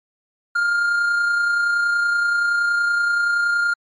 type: tone with amplitude modulation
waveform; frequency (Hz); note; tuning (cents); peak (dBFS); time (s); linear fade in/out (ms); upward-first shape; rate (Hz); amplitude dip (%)
triangle; 1406; F6; +11; -13; 0.55-3.74; 10; sine; 30.6; 30
effects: MP3 48 kbps